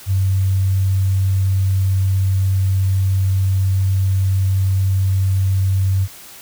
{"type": "tone", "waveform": "sine", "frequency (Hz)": 95.8, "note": "G2", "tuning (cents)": -39, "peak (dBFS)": -13, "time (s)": [0.06, 6.08], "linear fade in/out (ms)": 50, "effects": ["white hiss -39 dBFS RMS until 6.41 s"]}